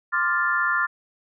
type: chord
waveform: sine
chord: D minor seventh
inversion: third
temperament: equal with one note detuned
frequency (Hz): 1046.5 / 1182.8 / 1396.9 / 1760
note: C6 / D6 / F6 / A6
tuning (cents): 0 / +12 / 0 / 0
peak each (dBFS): -28 / -28 / -23 / -24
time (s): 0.12-0.87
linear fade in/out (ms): 20
effects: none